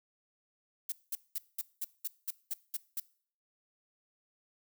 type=noise bursts; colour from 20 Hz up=violet; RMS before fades=-35 dBFS; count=10; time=0.89-3 s; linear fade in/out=5 ms; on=31 ms; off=200 ms; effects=noise-tail reverb RT60 0.5 s tail -21 dB re dry